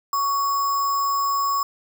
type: tone with sample-and-hold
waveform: sine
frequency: 1119 Hz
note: C#6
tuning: 16 cents sharp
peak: -19 dBFS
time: 0.13-1.63 s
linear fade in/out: 2 ms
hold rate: 6300 Hz
effects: none